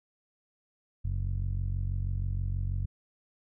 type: tone with low-pass filter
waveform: sawtooth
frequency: 46.25 Hz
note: F#1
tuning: in tune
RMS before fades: -31 dBFS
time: 1.04-2.86 s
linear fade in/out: 10 ms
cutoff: 110 Hz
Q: 2.9
effects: none